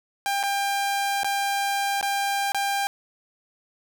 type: tone with dropouts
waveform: sawtooth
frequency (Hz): 797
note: G5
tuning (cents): +28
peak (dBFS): -19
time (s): 0.26-2.87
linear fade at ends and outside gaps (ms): 0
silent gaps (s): 0.429-0.436 / 1.233-1.245 / 2.011-2.028 / 2.52-2.546
effects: none